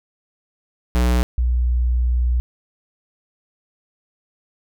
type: tone pair in turn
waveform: square / sine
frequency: 60.9 / 60.9 Hz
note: B1 / B1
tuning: -24 / -24 cents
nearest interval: unison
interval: 0 cents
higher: neither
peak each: -15 dBFS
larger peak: neither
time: 0.95-1.23 / 1.38-2.4 s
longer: second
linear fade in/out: 0 ms
effects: none